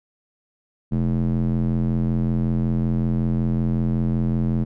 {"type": "tone with band-pass filter", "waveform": "square", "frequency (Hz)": 42.68, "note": "F1", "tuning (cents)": -39, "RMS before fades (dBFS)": -21, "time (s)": [0.91, 4.65], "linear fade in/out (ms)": 20, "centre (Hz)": 180, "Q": 2.3, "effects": []}